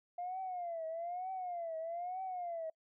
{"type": "tone with vibrato", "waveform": "sine", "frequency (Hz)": 698.5, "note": "F5", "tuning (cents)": 0, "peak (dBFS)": -37, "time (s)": [0.18, 2.7], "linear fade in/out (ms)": 5, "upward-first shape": "triangle", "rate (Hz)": 1.1, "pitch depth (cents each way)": 160, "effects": ["noise-tail reverb RT60 0.1 s tail -26 dB re dry", "tanh soft clip ceiling -33 dBFS"]}